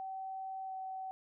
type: tone with pitch glide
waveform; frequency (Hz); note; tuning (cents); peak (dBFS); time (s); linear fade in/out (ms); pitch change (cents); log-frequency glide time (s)
sine; 765 to 759.7; G5 to F#5; -42 to +46; -39; 0-1.11; 0; -12; 0.66-0.72
effects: none